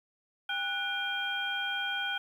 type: harmonic tone with a mistuned harmonic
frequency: 800 Hz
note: G5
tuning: 35 cents sharp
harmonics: 1 / 2 / 3 / 4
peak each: -39 / -33 / -40 / -35 dBFS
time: 0.49-2.18 s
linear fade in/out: 5 ms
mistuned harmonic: 2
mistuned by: -140 cents
effects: 10-bit